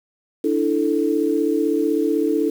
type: chord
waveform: sine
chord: D suspended second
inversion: none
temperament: equal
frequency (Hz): 293.7 / 329.6 / 440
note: D4 / E4 / A4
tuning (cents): 0 / 0 / 0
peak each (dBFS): -21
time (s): 0.44-2.5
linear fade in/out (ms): 5
effects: 7-bit